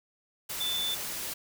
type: tone in noise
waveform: sine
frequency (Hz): 3520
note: A7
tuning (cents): 0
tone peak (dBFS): -29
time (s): 0.6-0.95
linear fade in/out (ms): 10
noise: white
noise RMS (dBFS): -36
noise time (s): 0.49-1.34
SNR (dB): +4
effects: none